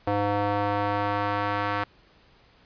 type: tone with band-pass filter sweep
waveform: square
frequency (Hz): 102.3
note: G#2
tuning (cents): -26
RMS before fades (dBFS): -26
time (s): 0.07-1.84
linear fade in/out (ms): 5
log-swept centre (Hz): 680 to 1300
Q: 1.3
effects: pink hiss -58 dBFS RMS until 2.65 s + resampled to 11025 Hz